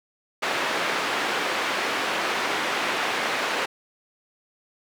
white band-pass noise, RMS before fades -26 dBFS, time 0.42-3.66 s, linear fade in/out 10 ms, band 300 to 2200 Hz, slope 12 dB/octave, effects none

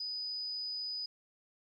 sine tone, 4978 Hz, D#8, in tune, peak -36 dBFS, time 0-1.06 s, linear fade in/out 5 ms, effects 12-bit

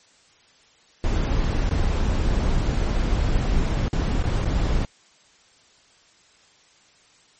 brown noise with dropouts, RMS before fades -21 dBFS, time 1.04-4.85 s, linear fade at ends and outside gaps 1 ms, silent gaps 1.693-1.71 / 3.881-3.93 / 4.228-4.238 / 4.447-4.456 s, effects white hiss -56 dBFS RMS until 7.39 s + MP3 32 kbps

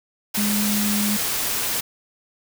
sine tone in noise, 207.7 Hz, G#3, in tune, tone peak -21 dBFS, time 0.37-1.17 s, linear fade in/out 10 ms, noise white, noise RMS -24 dBFS, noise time 0.34-1.81 s, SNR 0 dB, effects none

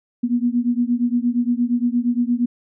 sine beating tone pair, 237.7 / 246.3 Hz, A#3 / B3, +34 / -5 cents, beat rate 8.6 Hz, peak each -19 / -20 dBFS, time 0.23-2.46 s, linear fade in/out 10 ms, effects none

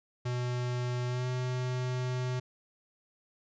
square tone with pitch glide, 123.47 to 126.36 Hz, B2 to B2, 0 to +40 cents, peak -31 dBFS, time 0.25-2.4 s, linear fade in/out 10 ms, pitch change +40 cents, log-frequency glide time 1.07-1.27 s, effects resampled to 16000 Hz

